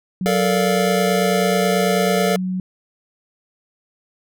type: tone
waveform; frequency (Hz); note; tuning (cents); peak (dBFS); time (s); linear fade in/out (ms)
sine; 185; F#3; 0; -20; 0.21-2.6; 2
type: chord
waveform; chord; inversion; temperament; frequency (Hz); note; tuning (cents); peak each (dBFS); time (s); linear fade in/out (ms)
square; Bb major seventh; third; just; 437 / 466.2 / 582.7 / 699.2; A4 / Bb4 / D5 / F5; -12 / 0 / -14 / +2; -22 / -24 / -23 / -23; 0.26-2.36; 0
effects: none